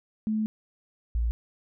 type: tone pair in turn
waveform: sine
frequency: 216.6 / 57.7 Hz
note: A3 / A#1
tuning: -27 / -17 cents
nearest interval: octave + major seventh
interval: 2290 cents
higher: first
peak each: -24 / -23 dBFS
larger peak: second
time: 0.27-0.46 / 1.15-1.31 s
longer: first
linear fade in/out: 0 ms
effects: none